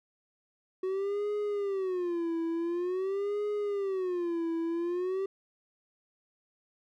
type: tone with vibrato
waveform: triangle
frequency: 370.9 Hz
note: F#4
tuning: 4 cents sharp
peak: -27 dBFS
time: 0.83-5.26 s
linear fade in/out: 5 ms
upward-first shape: sine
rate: 0.47 Hz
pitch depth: 200 cents each way
effects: none